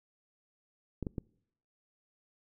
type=clicks; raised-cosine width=3 ms; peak=-22 dBFS; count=3; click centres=1.027 / 1.068 / 1.182 s; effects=noise-tail reverb RT60 0.7 s tail -25 dB re dry